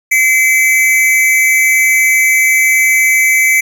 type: tone pair together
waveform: square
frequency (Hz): 2055 / 2296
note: C7 / D7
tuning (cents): -32 / -40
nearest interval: major second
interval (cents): 192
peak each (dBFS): -11 / -11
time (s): 0.11-3.61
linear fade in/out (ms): 10
effects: none